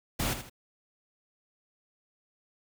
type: noise with echo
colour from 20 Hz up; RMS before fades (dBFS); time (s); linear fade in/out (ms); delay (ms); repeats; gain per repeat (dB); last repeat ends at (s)
pink; -30; 0.19-0.34; 10; 79; 2; -9; 0.498
effects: none